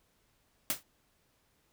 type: noise with exponential decay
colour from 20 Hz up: white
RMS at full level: -27 dBFS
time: 0.7-0.83 s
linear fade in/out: 0 ms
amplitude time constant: 27 ms
effects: pink hiss -72 dBFS RMS until 1.72 s